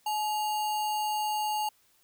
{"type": "tone with sample-and-hold", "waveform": "sine", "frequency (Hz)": 850, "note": "G#5", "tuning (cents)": 40, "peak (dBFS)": -27, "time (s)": [0.06, 1.69], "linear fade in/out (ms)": 5, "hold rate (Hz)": 3675, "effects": ["white hiss -66 dBFS RMS until 2.03 s"]}